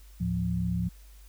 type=tone cluster; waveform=sine; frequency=76.6 / 111.2 / 175.4 Hz; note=D#2 / A2 / F3; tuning=-27 / +19 / +8 cents; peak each=-33 / -32 / -28 dBFS; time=0.2-0.89 s; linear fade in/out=10 ms; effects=added 50 Hz sine -48 dBFS peak until 1.28 s + white hiss -60 dBFS RMS until 1.28 s